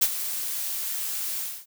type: noise with ADSR envelope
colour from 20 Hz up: blue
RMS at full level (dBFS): -18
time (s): 0.01-1.66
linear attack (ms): 15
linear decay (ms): 51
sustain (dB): -12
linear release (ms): 260
effects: none